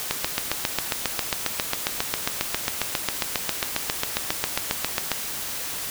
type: click train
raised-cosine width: 0.2 ms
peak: -4 dBFS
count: 38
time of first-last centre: 0.11-5.117 s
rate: 7.39 Hz
effects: white hiss -31 dBFS RMS until 5.9 s

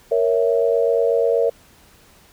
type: chord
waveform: sine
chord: A# diminished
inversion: none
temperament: equal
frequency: 466.2 / 554.4 / 659.3 Hz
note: A#4 / C#5 / E5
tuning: 0 / 0 / 0 cents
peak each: -17 / -20 / -22 dBFS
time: 0.11-1.5 s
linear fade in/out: 10 ms
effects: pink hiss -51 dBFS RMS until 2.32 s

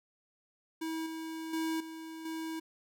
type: tone with level steps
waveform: square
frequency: 322.1 Hz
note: E4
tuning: 40 cents flat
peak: -35 / -39 / -32 / -43 / -37 dBFS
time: 0.81-2.6 s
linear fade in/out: 10 ms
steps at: 1.06 / 1.53 / 1.8 / 2.25 s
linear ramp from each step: 5 ms
effects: none

